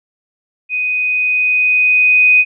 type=tone with level ramp; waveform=sine; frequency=2496 Hz; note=D#7; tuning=5 cents sharp; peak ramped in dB=-15 to -5 dBFS; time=0.69-2.45 s; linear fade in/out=50 ms; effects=none